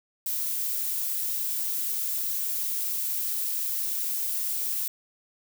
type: noise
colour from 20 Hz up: violet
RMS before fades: -29 dBFS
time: 0.26-4.88 s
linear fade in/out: 2 ms
effects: none